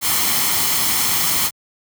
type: noise with comb filter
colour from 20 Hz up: white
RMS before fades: -18 dBFS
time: 0.01-1.51 s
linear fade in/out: 50 ms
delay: 0.94 ms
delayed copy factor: +0.5
effects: high-pass 80 Hz 12 dB/octave